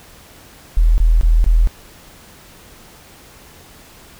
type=tone bursts; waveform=sine; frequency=40.73 Hz; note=E1; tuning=20 cents flat; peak=-8 dBFS; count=4; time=0.77-1.673 s; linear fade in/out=0 ms; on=210 ms; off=21 ms; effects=pink hiss -43 dBFS RMS until 4.19 s